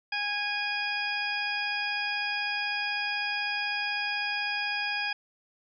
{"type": "harmonic tone", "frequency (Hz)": 824, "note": "G#5", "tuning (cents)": -14, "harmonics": [1, 2, 3, 4, 6], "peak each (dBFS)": [-36, -33, -32, -39, -36], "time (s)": [0.12, 5.13], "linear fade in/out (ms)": 5, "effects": []}